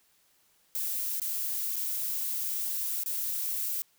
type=noise with dropouts; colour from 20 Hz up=violet; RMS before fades=-32 dBFS; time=0.75-3.82 s; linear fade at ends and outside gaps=0 ms; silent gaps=1.198-1.217 / 1.759-1.764 / 3.035-3.06 s; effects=white hiss -67 dBFS RMS until 3.98 s